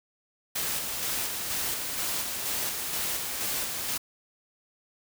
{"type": "noise with tremolo", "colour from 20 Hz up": "white", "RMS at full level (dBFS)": -30, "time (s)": [0.55, 3.98], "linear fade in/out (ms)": 10, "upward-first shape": "square", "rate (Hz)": 2.1, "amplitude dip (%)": 30, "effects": []}